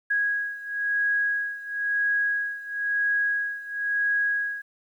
sine beating tone pair, 1653 / 1653.99 Hz, G#6 / G#6, -9 / -8 cents, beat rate 0.99 Hz, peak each -25 / -28 dBFS, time 0.1-4.62 s, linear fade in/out 10 ms, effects 10-bit

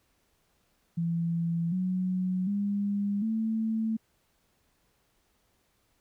sine tone with pitch steps, 168.1 / 184.38 / 202.2 / 221.8 Hz, E3 / F#3 / G#3 / A3, +34 / -6 / -46 / +14 cents, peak -26 dBFS, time 0.97-3.97 s, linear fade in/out 10 ms, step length 750 ms, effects pink hiss -71 dBFS RMS until 6 s

